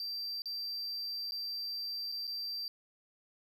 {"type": "tone with dropouts", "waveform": "triangle", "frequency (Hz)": 4695, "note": "D8", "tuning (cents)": -1, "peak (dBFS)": -35, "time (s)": [0, 2.68], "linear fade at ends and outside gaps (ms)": 1, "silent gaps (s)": [[0.42, 0.457], [1.31, 1.32], [2.118, 2.122], [2.27, 2.276]], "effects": []}